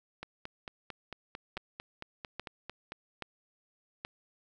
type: two click trains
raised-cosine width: 0.3 ms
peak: -21 / -24 dBFS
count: 4 / 13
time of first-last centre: 1.57-4.049 / 0.23-2.921 s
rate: 1.21 / 4.46 Hz
effects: none